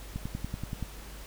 click train, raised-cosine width 5 ms, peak -21 dBFS, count 8, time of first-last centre 0.16-0.827 s, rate 10.5 Hz, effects added 50 Hz sine -44 dBFS peak until 1.26 s + pink hiss -48 dBFS RMS until 1.26 s

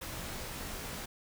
pink noise with comb filter, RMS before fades -41 dBFS, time 0.01-1.06 s, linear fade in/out 10 ms, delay 20 ms, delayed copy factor -0.55, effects none

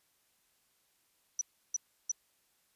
sine tone bursts, 5920 Hz, F#8, in tune, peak -29 dBFS, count 3, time 1.39-2.116 s, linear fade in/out 2 ms, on 22 ms, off 330 ms, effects white hiss -73 dBFS RMS until 2.75 s + resampled to 32000 Hz

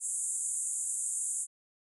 white band-pass noise, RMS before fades -34 dBFS, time 0-1.47 s, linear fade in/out 50 ms, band 7000 to 10000 Hz, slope 96 dB/octave, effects none

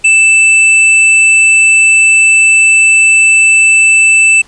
square tone, 2645 Hz, E7, 5 cents sharp, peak -4 dBFS, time 0.04-4.42 s, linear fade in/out 10 ms, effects pink hiss -42 dBFS RMS until 4.47 s + resampled to 22050 Hz

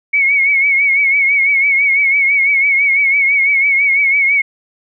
sine tone with vibrato, 2217 Hz, C#7, in tune, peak -9 dBFS, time 0.13-4.42 s, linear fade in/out 10 ms, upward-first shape triangle, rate 6 Hz, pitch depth 75 cents each way, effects none

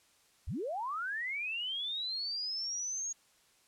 sine linear sweep, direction up, 38.74 to 6660 Hz, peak -34 dBFS, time 0.47-3.13 s, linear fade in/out 10 ms, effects white hiss -67 dBFS RMS until 3.67 s + low-pass 10000 Hz 12 dB/octave

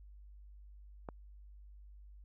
click, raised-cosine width 1 ms, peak -28 dBFS, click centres 1.088 s, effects added 50 Hz sine -52 dBFS peak until 2.24 s

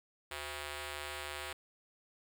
5% pulse ring-modulated tone, 295.7 Hz, D4, 12 cents sharp, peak -26 dBFS, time 0.31-1.53 s, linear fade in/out 5 ms, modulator 221 Hz, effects none

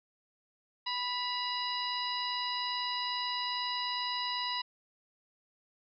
harmonic tone with a mistuned harmonic, 987.8 Hz, B5, in tune, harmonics 1 / 2 / 3 / 4 / 5, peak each -36 / -41 / -40 / -37 / -40 dBFS, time 0.86-4.62 s, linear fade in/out 10 ms, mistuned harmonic 3, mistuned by -57 cents, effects none

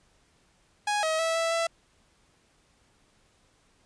sawtooth tone with pitch steps, 830 / 636 / 654 / 660 / 666 Hz, G#5 / D#5 / E5 / E5 / E5, -1 / +38 / -14 / +2 / +18 cents, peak -21 dBFS, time 0.87-1.67 s, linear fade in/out 5 ms, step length 160 ms, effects pink hiss -65 dBFS RMS until 3.85 s + resampled to 22050 Hz

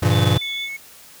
square chord, G diminished seventh, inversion none, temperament just, 98 / 117.6 / 141.12 / 169.34 Hz, G2 / Bb2 / Db3 / Fb3, 0 / +16 / +31 / +47 cents, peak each -19 / -19 / -24 / -24 dBFS, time 0.02-0.38 s, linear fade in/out 10 ms
sine tone with vibrato, 3473 Hz, A7, 23 cents flat, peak -26 dBFS, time 0.09-0.69 s, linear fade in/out 50 ms, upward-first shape sine, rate 4 Hz, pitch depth 11 cents each way
triangle tone, 2200 Hz, C#7, 14 cents flat, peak -26 dBFS, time 0.41-0.77 s, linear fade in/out 10 ms
effects white hiss -45 dBFS RMS until 1.2 s

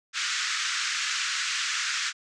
pink band-pass noise, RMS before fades -29 dBFS, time 0.13-2.13 s, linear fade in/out 50 ms, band 1300 to 7400 Hz, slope 48 dB/octave, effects none

